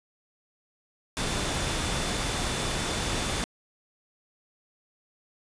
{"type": "tone in noise", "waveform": "sine", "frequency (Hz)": 3520, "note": "A7", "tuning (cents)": 0, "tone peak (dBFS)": -40, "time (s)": [1.17, 3.44], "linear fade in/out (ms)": 0, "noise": "pink", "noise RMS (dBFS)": -29, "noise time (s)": [1.17, 3.44], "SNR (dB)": -14, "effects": ["resampled to 22050 Hz"]}